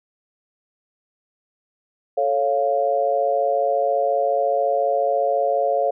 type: chord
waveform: sine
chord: A augmented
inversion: none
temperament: equal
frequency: 440 / 554.4 / 698.5 Hz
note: A4 / C#5 / E#5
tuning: 0 / 0 / 0 cents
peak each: -25 / -20 / -21 dBFS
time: 2.17-5.91 s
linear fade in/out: 10 ms
effects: none